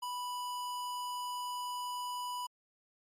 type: tone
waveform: square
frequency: 987 Hz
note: B5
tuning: 1 cent flat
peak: -37 dBFS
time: 0.02-2.47 s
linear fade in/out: 10 ms
effects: MP3 64 kbps